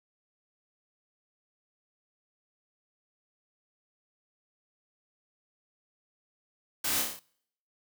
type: noise with echo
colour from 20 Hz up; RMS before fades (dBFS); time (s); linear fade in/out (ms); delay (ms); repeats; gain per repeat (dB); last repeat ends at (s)
white; -31; 6.84-7.02; 5; 29; 6; -3; 7.194
effects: noise-tail reverb RT60 0.7 s tail -26 dB re dry